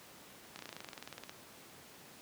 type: slowing click train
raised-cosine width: 0.2 ms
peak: -27 dBFS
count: 18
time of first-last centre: 0.56-1.295 s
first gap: 31 ms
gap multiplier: 1.04
effects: pink hiss -55 dBFS RMS until 2.21 s + high-pass 150 Hz 12 dB/octave